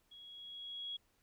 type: tone with level ramp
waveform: sine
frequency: 3322 Hz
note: G#7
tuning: in tune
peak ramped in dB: -53 to -39 dBFS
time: 0.11-0.97 s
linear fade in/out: 10 ms
effects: pink hiss -75 dBFS RMS until 1.22 s